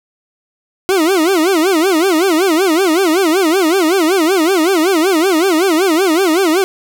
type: tone with vibrato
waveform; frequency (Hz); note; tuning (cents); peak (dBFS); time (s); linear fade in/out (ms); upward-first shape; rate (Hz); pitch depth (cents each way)
40% pulse; 349.2; F4; 0; -9; 0.89-6.64; 0; sine; 5.3; 220
effects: none